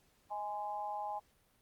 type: tone with amplitude modulation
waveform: sine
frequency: 830.6 Hz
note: G#5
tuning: in tune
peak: -33 dBFS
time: 0.3-1.2 s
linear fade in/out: 20 ms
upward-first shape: sine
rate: 201 Hz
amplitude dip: 85%
effects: pink hiss -71 dBFS RMS until 1.61 s + Opus 48 kbps